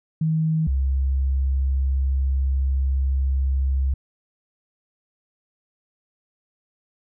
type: tone pair in turn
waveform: sine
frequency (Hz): 158.8 / 67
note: D#3 / C2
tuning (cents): +36 / +42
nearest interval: octave + minor third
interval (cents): 1494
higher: first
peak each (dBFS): -18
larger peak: neither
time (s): 0.21-0.67 / 0.67-3.94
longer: second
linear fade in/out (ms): 5
effects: none